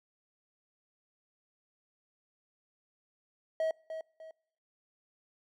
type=tone with echo; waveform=triangle; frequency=640 Hz; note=D#5; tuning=49 cents sharp; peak=-26 dBFS; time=3.6-3.71 s; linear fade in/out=2 ms; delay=300 ms; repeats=2; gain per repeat=-9 dB; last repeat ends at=4.31 s; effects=noise-tail reverb RT60 0.8 s tail -26 dB re dry